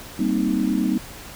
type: chord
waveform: sine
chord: C minor seventh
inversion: second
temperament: equal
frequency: 196 / 233.1 / 261.6 / 311.1 Hz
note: G3 / Bb3 / C4 / Eb4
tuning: 0 / 0 / 0 / 0 cents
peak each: -24 dBFS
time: 0.19-0.98 s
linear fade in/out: 5 ms
effects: pink hiss -39 dBFS RMS until 1.35 s